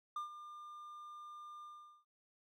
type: tone with ADSR envelope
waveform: triangle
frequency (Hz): 1200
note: D6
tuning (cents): +37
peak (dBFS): -35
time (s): 0.16-2.05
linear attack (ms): 4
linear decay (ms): 120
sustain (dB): -12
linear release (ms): 420
effects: none